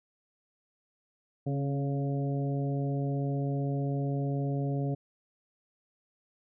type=harmonic tone with a mistuned harmonic; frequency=140.2 Hz; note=C#3; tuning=20 cents sharp; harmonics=1 / 2 / 3 / 4 / 5; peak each=-29 / -35 / -39 / -41 / -43 dBFS; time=1.46-4.95 s; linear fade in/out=10 ms; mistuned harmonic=2; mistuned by=-28 cents; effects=none